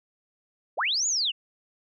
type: linear two-way sweep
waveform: sine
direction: up then down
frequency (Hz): 358.3 to 7040 to 2641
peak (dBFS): -23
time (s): 0.77-1.32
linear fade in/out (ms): 20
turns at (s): 1.07
effects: none